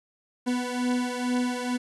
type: beating tone pair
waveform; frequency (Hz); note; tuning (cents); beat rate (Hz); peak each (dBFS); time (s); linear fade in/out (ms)
40% pulse; 246.9 / 249.1; B3 / B3; 0 / +15; 2.2; -26 / -29; 0.46-1.78; 20
effects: resampled to 24000 Hz + 9-bit